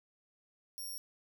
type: tone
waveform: 10% pulse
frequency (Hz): 5570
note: F8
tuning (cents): -5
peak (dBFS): -35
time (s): 0.78-0.98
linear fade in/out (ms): 0
effects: none